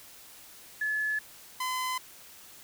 sine / sawtooth tone pair in turn, 1716 / 1020.3 Hz, A6 / C6, -44 / -44 cents, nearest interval major sixth, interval 900 cents, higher first, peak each -27 / -26 dBFS, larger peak second, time 0.81-1.19 / 1.6-1.98 s, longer neither, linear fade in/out 5 ms, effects white hiss -51 dBFS RMS until 2.63 s

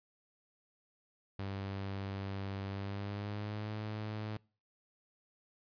sawtooth tone with pitch glide, 98 to 106.87 Hz, G2 to A2, 0 to -50 cents, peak -34 dBFS, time 1.39-4.37 s, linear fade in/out 0 ms, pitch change +150 cents, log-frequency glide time 2.69-3.74 s, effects noise-tail reverb RT60 0.4 s tail -25 dB re dry + resampled to 11025 Hz

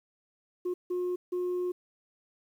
sine tone bursts at uneven times, 359.1 Hz, F4, 48 cents sharp, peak -26 dBFS, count 3, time 0.65-0.74 / 0.9-1.16 / 1.32-1.72 s, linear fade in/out 10 ms, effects tanh soft clip ceiling -27 dBFS + 10-bit

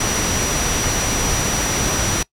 sine tone in noise, 5840 Hz, F#8, 24 cents flat, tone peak -23 dBFS, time 0-2.23 s, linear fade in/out 5 ms, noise pink, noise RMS -20 dBFS, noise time 0-2.23 s, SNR -6 dB, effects noise-tail reverb RT60 0.1 s tail -22 dB re dry + low-pass 11000 Hz 12 dB/octave

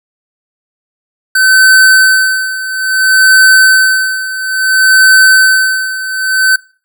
square tone with tremolo, 1529 Hz, G6, 44 cents flat, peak -3 dBFS, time 1.35-6.56 s, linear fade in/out 5 ms, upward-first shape sine, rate 0.59 Hz, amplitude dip 80%, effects noise-tail reverb RT60 0.4 s tail -22 dB re dry

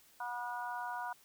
harmonic tone, 242.5 Hz, B3, 31 cents flat, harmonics 3 / 4 / 5 / 6, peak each -43 / -40 / -49 / -44 dBFS, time 0.2-1.13 s, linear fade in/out 5 ms, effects white hiss -64 dBFS RMS until 1.24 s

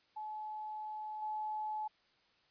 sine tone with level steps, 857 Hz, A5, 46 cents flat, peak -40 / -36 dBFS, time 0.16-1.88 s, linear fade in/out 10 ms, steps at 1.22 s, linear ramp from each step 5 ms, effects white hiss -71 dBFS RMS until 2.5 s + resampled to 11025 Hz

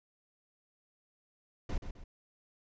brown noise with echo, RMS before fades -33 dBFS, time 1.69-1.78 s, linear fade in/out 5 ms, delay 130 ms, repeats 2, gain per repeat -8 dB, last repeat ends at 2.04 s, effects resampled to 16000 Hz

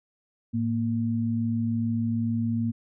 sine tone pair together, 109.26 / 231.7 Hz, A2 / A#3, -12 / -10 cents, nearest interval octave + minor second, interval 1302 cents, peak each -28 / -25 dBFS, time 0.53-2.72 s, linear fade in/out 20 ms, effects none

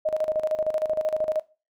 sine tone with tremolo, 622.3 Hz, D#5, in tune, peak -20 dBFS, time 0.05-1.4 s, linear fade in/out 10 ms, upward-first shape square, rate 13 Hz, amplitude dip 70%, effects noise-tail reverb RT60 0.3 s tail -18 dB re dry

